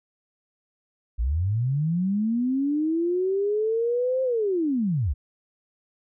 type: linear two-way sweep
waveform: sine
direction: up then down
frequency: 51.91 to 527 to 55.3 Hz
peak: -21 dBFS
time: 1.18-5.14 s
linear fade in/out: 20 ms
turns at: 4.23 s
effects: none